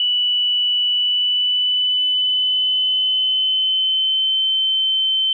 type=tone with pitch glide; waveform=sine; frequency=2960 to 3084 Hz; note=F#7 to G7; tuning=0 to -29 cents; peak=-15 dBFS; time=0-5.33 s; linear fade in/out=2 ms; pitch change=+71 cents; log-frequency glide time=0.9-4.44 s; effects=none